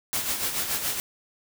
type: noise with tremolo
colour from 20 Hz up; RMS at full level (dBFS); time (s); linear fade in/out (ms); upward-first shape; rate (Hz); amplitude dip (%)
white; -26; 0.13-1; 0; sine; 7; 55
effects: none